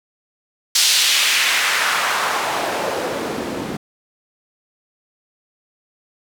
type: noise with band-pass filter sweep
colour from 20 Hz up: white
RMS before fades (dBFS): -19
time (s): 0.75-3.77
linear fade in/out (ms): 5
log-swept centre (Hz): 4600 to 220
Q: 1.3
effects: none